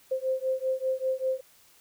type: beating tone pair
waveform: sine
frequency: 520 / 525.1 Hz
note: C5 / C5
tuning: -11 / +6 cents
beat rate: 5.1 Hz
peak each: -29 dBFS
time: 0.11-1.41 s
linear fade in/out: 10 ms
effects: white hiss -59 dBFS RMS until 1.8 s

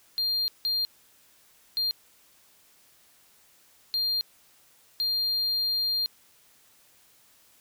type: tone bursts at uneven times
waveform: triangle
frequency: 4200 Hz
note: C8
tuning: 6 cents sharp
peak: -23 dBFS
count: 5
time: 0.18-0.48 / 0.65-0.85 / 1.77-1.91 / 3.94-4.21 / 5-6.06 s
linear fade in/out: 0 ms
effects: white hiss -60 dBFS RMS until 7.6 s

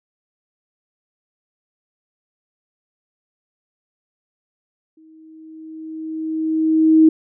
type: tone with exponential growth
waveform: sine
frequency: 317.2 Hz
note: D#4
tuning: 33 cents sharp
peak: -6 dBFS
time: 4.97-7.09 s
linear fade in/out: 5 ms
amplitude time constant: 460 ms
effects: none

